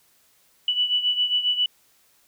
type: beating tone pair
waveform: sine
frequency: 2960 / 2967.4 Hz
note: F#7 / F#7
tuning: 0 / +4 cents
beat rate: 7.4 Hz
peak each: -21 / -26 dBFS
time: 0.68-1.66 s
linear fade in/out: 2 ms
effects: white hiss -61 dBFS RMS until 2.27 s